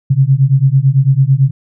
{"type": "beating tone pair", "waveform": "sine", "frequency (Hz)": [130.81, 139.81], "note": ["C3", "C#3"], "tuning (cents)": [0, 15], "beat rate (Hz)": 9, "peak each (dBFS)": -10, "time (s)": [0.1, 1.51], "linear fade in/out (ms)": 10, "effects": []}